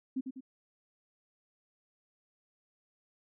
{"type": "tone with echo", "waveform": "sine", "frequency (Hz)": 261.6, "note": "C4", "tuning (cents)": 0, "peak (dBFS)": -30, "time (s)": [0.16, 0.21], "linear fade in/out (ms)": 10, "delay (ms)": 99, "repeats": 2, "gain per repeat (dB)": -6, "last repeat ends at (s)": 0.408, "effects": []}